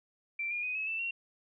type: tone with pitch steps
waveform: sine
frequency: 2349 / 2422 / 2497 / 2575 / 2655 / 2738 Hz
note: D7 / D#7 / D#7 / E7 / E7 / F7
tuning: 0 / -47 / +6 / -41 / +12 / -35 cents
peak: -32 dBFS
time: 0.39-1.11 s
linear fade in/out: 5 ms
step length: 120 ms
effects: none